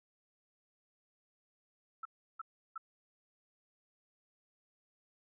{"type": "tone bursts", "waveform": "sine", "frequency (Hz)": 1318.5, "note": "E6", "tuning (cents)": 0, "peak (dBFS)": -39, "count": 3, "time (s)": [2.03, 2.779], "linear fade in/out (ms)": 5, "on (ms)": 23, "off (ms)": 340, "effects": []}